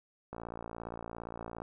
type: click train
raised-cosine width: 1 ms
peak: -27 dBFS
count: 75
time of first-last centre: 0.33-1.619 s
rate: 57.4 Hz
effects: none